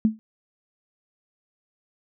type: tone with exponential decay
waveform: sine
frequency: 218.7 Hz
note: A3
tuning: 10 cents flat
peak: -12 dBFS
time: 0.05-0.19 s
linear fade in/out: 0 ms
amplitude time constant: 30 ms
effects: none